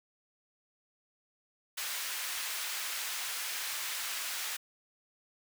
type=high-pass noise; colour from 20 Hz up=pink; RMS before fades=-37 dBFS; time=1.77-4.57 s; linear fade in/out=10 ms; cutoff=1600 Hz; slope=12 dB/octave; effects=none